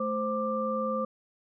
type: tone cluster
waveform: sine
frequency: 217.7 / 523 / 1182 Hz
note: A3 / C5 / D6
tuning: -18 / -1 / +11 cents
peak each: -33 / -30 / -32 dBFS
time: 0-1.05 s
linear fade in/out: 5 ms
effects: none